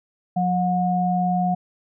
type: tone pair together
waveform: sine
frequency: 179.91 / 724 Hz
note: F#3 / F#5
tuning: -48 / -38 cents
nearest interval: 2 octaves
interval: 2410 cents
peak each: -21 dBFS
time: 0.36-1.55 s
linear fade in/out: 10 ms
effects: none